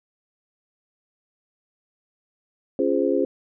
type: chord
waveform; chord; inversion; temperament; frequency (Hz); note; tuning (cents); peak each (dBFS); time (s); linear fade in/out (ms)
sine; Db major seventh; none; just; 277.2 / 346.5 / 415.8 / 519.7; Db4 / F4 / Ab4 / C5; 0 / -14 / +2 / -12; -24; 2.79-3.25; 2
effects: none